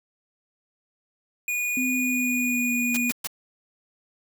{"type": "tone", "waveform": "square", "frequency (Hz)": 2453, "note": "D#7", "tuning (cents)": -25, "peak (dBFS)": -25, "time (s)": [1.48, 3.11], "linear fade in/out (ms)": 2}
{"type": "tone with pitch glide", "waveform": "sine", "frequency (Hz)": [255.4, 241.9], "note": ["C4", "B3"], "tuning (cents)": [-42, -36], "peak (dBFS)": -25, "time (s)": [1.77, 3.11], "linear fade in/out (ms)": 2, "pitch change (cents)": -94, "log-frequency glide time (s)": [1.94, 2.76]}
{"type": "noise bursts", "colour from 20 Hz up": "white", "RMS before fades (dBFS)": -29, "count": 3, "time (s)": [2.94, 3.273], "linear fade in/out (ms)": 5, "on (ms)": 31, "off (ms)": 120}
{"effects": []}